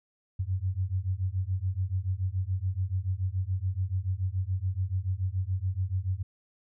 sine beating tone pair, 90.4 / 97.4 Hz, F#2 / G2, -40 / -11 cents, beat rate 7 Hz, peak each -30 / -30 dBFS, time 0.39-6.23 s, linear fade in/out 10 ms, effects none

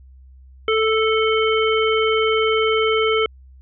harmonic tone, 440 Hz, A4, in tune, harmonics 1 / 3 / 5 / 7, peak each -17 / -22 / -24 / -25 dBFS, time 0.68-3.26 s, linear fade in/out 2 ms, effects added 65 Hz sine -42 dBFS peak until 3.61 s

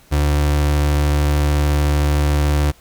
35% pulse tone, 73.42 Hz, D2, in tune, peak -12 dBFS, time 0.11-2.72 s, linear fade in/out 20 ms, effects pink hiss -50 dBFS RMS until 2.8 s

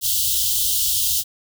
white band-stop noise, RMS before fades -20 dBFS, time 0.01-1.24 s, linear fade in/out 50 ms, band 120 to 2900 Hz, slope 96 dB/octave, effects none

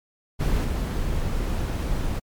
brown noise with level steps, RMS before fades -22 / -25 dBFS, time 0.39-2.2 s, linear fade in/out 20 ms, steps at 0.64 s, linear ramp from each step 5 ms, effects MP3 96 kbps

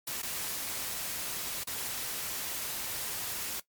white noise with dropouts, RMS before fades -36 dBFS, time 0.07-3.6 s, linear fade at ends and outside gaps 5 ms, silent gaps 0.22-0.229 / 1.637-1.671 s, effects noise-tail reverb RT60 0.1 s tail -17 dB re dry + MP3 96 kbps

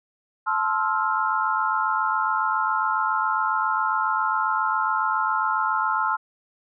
sine chord, F major seventh, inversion first, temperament just, 873.1 / 1047.7 / 1309.6 / 1396.9 Hz, A5 / C6 / E6 / F6, -14 / +2 / -12 / 0 cents, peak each -26 dBFS, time 0.46-6.17 s, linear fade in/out 20 ms, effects none

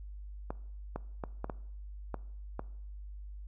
clicks, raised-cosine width 1 ms, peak -22 dBFS, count 7, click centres 0.505 / 0.96 / 1.238 / 1.444 / 1.498 / 2.143 / 2.594 s, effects noise-tail reverb RT60 0.7 s tail -20 dB re dry + added 50 Hz sine -42 dBFS peak until 3.47 s

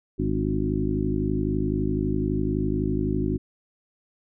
harmonic tone with a mistuned harmonic, 51.91 Hz, G#1, in tune, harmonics 1 / 2 / 3 / 4 / 5 / 6 / 7, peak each -30 / -30 / -30 / -30 / -30 / -30 / -30 dBFS, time 0.18-3.38 s, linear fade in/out 20 ms, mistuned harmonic 6, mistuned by -40 cents, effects none

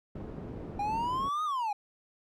white low-pass noise, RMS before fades -41 dBFS, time 0.15-1.29 s, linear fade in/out 5 ms, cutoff 320 Hz, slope 12 dB/octave
triangle exponential two-way sweep, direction up then down, 800 to 1261 to 800 Hz, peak -27 dBFS, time 0.79-1.73 s, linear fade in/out 5 ms, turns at 1.44 s
effects none

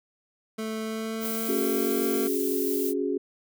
25% pulse tone with pitch glide, 219.8 to 229.3 Hz, A3 to A#3, -2 to -28 cents, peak -26 dBFS, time 0.58-2.28 s, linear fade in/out 10 ms, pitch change +74 cents, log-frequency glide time 0.82-2 s
violet noise, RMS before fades -33 dBFS, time 1.2-2.94 s, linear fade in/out 50 ms
sine chord, C# suspended fourth, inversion none, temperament just, 277.2 / 369.6 / 415.8 Hz, C#4 / F#4 / G#4, 0 / -2 / +2 cents, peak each -29 dBFS, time 1.48-3.18 s, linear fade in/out 10 ms
effects none

